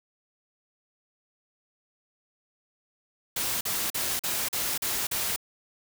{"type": "noise bursts", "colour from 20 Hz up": "white", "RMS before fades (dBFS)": -29, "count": 7, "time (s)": [3.36, 5.362], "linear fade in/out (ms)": 5, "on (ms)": 250, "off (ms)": 42, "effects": []}